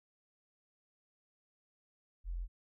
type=tone; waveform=sine; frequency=43.36 Hz; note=F1; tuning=12 cents flat; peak=-36 dBFS; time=2.24-2.48 s; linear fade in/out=50 ms; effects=none